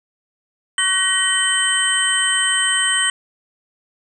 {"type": "tone cluster", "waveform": "sine", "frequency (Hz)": [1116, 1511, 1893, 3068, 8240], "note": ["C#6", "F#6", "A#6", "G7", "C9"], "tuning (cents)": [11, 36, 26, -38, -28], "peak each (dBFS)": [-27, -26, -20, -19, -21], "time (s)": [0.78, 3.1], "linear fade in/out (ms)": 2, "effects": []}